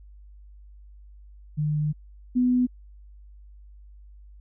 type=tone pair in turn; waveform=sine; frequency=150.7 / 249.2 Hz; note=D3 / B3; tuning=+45 / +16 cents; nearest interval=major sixth; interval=871 cents; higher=second; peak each=-22 / -18 dBFS; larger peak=second; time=1.57-1.93 / 2.35-2.67 s; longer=first; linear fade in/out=20 ms; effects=added 50 Hz sine -45 dBFS peak until 4.4 s